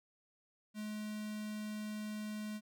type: tone with notch filter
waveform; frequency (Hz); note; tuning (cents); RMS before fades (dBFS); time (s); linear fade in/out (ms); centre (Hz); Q
square; 212.5; G#3; +40; -42; 0.74-2.61; 50; 800; 1.1
effects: none